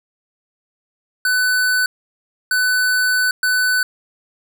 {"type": "tone bursts at uneven times", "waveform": "square", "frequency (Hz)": 1500, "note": "F#6", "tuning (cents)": 23, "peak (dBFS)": -15, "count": 3, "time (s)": [[1.25, 1.86], [2.51, 3.31], [3.43, 3.83]], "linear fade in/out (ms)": 2, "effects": []}